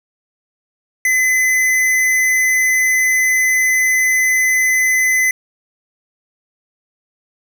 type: tone with hard clipping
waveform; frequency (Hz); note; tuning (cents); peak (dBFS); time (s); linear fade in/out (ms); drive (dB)
sine; 2027; B6; +45; -13; 1.05-5.31; 2; 16
effects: none